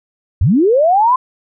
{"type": "linear sweep", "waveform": "sine", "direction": "up", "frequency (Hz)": [65.41, 1046.5], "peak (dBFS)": -8, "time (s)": [0.41, 1.16], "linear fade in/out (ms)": 5, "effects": []}